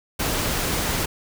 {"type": "noise", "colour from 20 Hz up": "pink", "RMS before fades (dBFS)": -24, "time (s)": [0.19, 1.06], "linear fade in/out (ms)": 10, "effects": []}